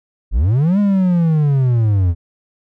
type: linear two-way sweep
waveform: triangle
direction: up then down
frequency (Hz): 39 to 207.7 to 81.9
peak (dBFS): -9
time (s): 0.31-2.15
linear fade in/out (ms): 50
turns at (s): 0.79
effects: none